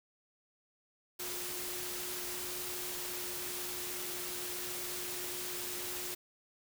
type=tone in noise; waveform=sine; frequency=359 Hz; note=F4; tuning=48 cents sharp; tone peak=-47 dBFS; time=1.19-6.15 s; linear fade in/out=10 ms; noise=white; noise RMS=-40 dBFS; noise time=1.19-6.15 s; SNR=-10 dB; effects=none